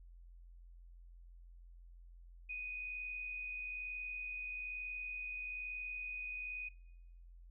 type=tone with amplitude modulation; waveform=sine; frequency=2489 Hz; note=D#7; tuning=in tune; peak=-39 dBFS; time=2.49-6.69 s; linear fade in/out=10 ms; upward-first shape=sine; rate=61.1 Hz; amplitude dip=35%; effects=noise-tail reverb RT60 1.0 s tail -22 dB re dry + added 43 Hz sine -54 dBFS peak until 7.5 s